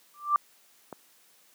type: tone with exponential growth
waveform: sine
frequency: 1178 Hz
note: D6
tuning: 5 cents sharp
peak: -16 dBFS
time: 0.14-0.36 s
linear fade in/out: 1 ms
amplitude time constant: 46 ms
type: click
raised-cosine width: 1 ms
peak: -24 dBFS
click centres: 0.927 s
effects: white hiss -61 dBFS RMS until 1.54 s + high-pass 200 Hz 12 dB/octave